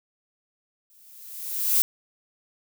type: noise with exponential growth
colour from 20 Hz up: violet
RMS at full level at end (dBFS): -18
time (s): 0.9-1.82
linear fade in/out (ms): 0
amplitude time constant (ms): 200
effects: none